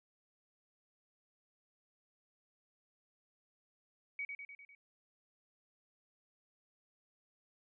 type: tone with echo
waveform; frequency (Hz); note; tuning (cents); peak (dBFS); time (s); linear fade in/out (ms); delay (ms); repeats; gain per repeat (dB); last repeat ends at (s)
sine; 2259; C#7; +32; -37; 4.19-4.25; 2; 100; 5; -4; 4.75
effects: none